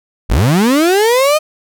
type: linear sweep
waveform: 35% pulse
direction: up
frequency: 32.71 to 627 Hz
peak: -7 dBFS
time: 0.29-1.39 s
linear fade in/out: 20 ms
effects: none